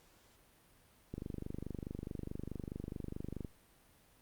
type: click train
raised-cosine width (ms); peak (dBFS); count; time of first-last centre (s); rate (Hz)
3; -28; 58; 1.14-3.448; 24.7
effects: pink hiss -66 dBFS RMS until 4.21 s + Opus 48 kbps